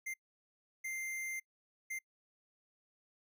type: tone bursts at uneven times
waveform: square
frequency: 2093 Hz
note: C7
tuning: in tune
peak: -39 dBFS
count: 3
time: 0.06-0.14 / 0.84-1.4 / 1.9-1.99 s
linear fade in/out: 10 ms
effects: noise-tail reverb RT60 0.1 s tail -24 dB re dry